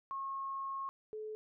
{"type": "tone pair in turn", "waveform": "sine", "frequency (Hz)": [1086, 431], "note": ["C#6", "A4"], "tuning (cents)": [-36, -36], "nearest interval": "octave + major third", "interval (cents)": 1600, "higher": "first", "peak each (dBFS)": [-37, -40], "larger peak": "first", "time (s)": [[0.11, 0.89], [1.13, 1.35]], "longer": "first", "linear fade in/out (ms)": 0, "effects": []}